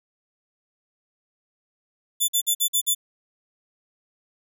10% pulse tone bursts, 3500 Hz, A7, 10 cents flat, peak -11 dBFS, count 6, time 2.2-2.949 s, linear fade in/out 20 ms, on 84 ms, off 49 ms, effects none

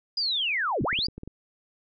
sine linear two-way sweep, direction down then up, 4978 to 87.31 to 4978 Hz, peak -24 dBFS, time 0.17-1.07 s, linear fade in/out 5 ms, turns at 0.83 s
clicks, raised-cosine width 3 ms, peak -25 dBFS, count 8, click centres 0.811 / 0.846 / 0.929 / 0.989 / 1.085 / 1.18 / 1.234 / 1.276 s
effects none

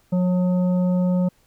harmonic tone with a mistuned harmonic, 180 Hz, F#3, 47 cents flat, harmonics 1 / 3 / 5 / 7, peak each -17 / -27 / -39 / -46 dBFS, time 0.12-1.29 s, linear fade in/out 10 ms, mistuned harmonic 3, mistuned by +17 cents, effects pink hiss -61 dBFS RMS until 1.46 s

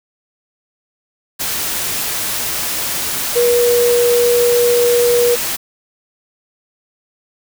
sine tone in noise, 480.6 Hz, B4, 47 cents flat, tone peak -10 dBFS, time 3.35-5.36 s, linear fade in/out 20 ms, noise white, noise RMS -20 dBFS, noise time 1.39-5.57 s, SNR +7 dB, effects none

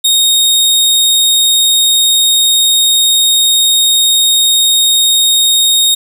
sawtooth tone, 3722 Hz, A#7, 3 cents flat, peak -4 dBFS, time 0.04-5.95 s, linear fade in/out 10 ms, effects none

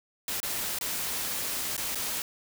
white noise with dropouts, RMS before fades -32 dBFS, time 0.28-2.22 s, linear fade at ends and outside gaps 1 ms, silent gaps 0.402-0.43 / 0.787-0.811 / 1.766-1.778 / 1.948-1.955 s, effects none

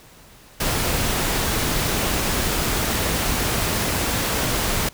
pink noise, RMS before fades -22 dBFS, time 0.6-4.89 s, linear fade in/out 5 ms, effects pink hiss -48 dBFS RMS until 4.93 s

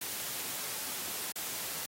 white noise with dropouts, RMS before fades -38 dBFS, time 0.01-1.86 s, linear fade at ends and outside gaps 5 ms, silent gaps 1.322-1.356 s, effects high-pass 100 Hz 12 dB/octave + AAC 48 kbps

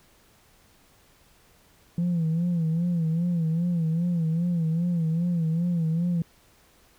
sine tone with vibrato, 167.8 Hz, E3, 31 cents sharp, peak -20 dBFS, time 1.98-6.22 s, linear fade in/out 2 ms, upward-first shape sine, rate 2.5 Hz, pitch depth 91 cents each way, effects tanh soft clip ceiling -20 dBFS + pink hiss -59 dBFS RMS until 6.98 s

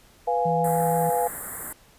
sine chord, F diminished, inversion second, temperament equal, 493.9 / 698.5 / 830.6 Hz, Cb5 / F5 / Ab5, 0 / 0 / 0 cents, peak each -25 dBFS, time 0.27-1.28 s, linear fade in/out 10 ms
sine tone with vibrato, 164.9 Hz, E3, 1 cent sharp, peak -26 dBFS, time 0.45-1.1 s, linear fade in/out 10 ms, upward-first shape sine, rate 6.4 Hz, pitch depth 14 cents each way
white band-stop noise, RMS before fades -33 dBFS, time 0.64-1.73 s, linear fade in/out 5 ms, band 2000 to 7500 Hz, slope 96 dB/octave
effects pink hiss -55 dBFS RMS until 1.98 s + resampled to 32000 Hz

